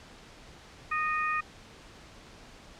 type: harmonic tone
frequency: 618 Hz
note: D#5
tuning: 12 cents flat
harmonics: 2 / 3 / 4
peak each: -29 / -33 / -34 dBFS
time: 0.91-1.41 s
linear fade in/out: 10 ms
effects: pink hiss -51 dBFS RMS until 2.79 s + low-pass 6000 Hz 12 dB/octave